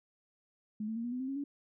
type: tone with pitch steps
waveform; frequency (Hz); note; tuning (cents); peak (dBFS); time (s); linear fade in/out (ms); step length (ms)
sine; 213 / 221.9 / 231.2 / 240.9 / 251 / 261.5 / 272.4 / 283.8; G#3 / A3 / A#3 / B3 / B3 / C4 / C#4 / C#4; +44 / +15 / -14 / -43 / +28 / -1 / -30 / +41; -34; 0.8-1.44; 5; 80
effects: none